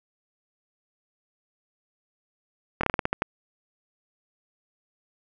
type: slowing click train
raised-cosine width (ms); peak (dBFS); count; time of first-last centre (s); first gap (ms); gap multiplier
0.5; -8; 9; 2.81-3.221; 24; 1.21
effects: none